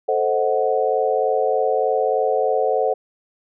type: chord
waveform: sine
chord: A diminished seventh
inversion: none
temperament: equal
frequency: 440 / 523.3 / 622.3 / 740 Hz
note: A4 / C5 / Eb5 / Gb5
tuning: 0 / 0 / 0 / 0 cents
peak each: -21 / -21 / -25 / -22 dBFS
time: 0.08-2.94 s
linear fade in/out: 10 ms
effects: none